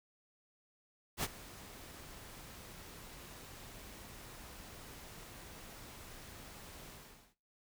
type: noise with ADSR envelope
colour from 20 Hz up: pink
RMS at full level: -33 dBFS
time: 1.17-7.35 s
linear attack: 66 ms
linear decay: 34 ms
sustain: -19 dB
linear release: 450 ms
effects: noise-tail reverb RT60 0.3 s tail -17 dB re dry